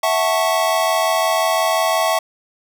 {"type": "chord", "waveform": "square", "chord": "F# minor seventh", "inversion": "third", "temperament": "equal with one note detuned", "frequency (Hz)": [654.3, 740, 880, 1108.7], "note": ["E5", "F#5", "A5", "C#6"], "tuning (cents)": [-13, 0, 0, 0], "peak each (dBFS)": [-19, -23, -24, -22], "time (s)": [0.03, 2.19], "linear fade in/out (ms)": 5, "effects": []}